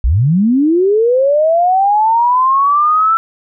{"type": "linear sweep", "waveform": "sine", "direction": "up", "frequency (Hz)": [49, 1339], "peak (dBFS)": -8, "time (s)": [0.04, 3.17], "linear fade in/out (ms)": 0, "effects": []}